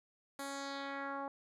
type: tone with low-pass filter sweep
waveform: 10% pulse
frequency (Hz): 277.2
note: C#4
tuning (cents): 0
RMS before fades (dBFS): -42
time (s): 0.39-1.28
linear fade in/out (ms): 2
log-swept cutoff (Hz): 12000 to 890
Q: 1.8
effects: none